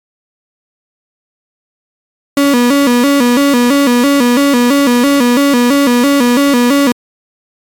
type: tone with vibrato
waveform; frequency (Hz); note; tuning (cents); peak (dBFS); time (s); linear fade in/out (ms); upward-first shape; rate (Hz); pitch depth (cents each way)
35% pulse; 261.6; C4; 0; -5; 2.37-6.92; 2; square; 3; 130
effects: MP3 96 kbps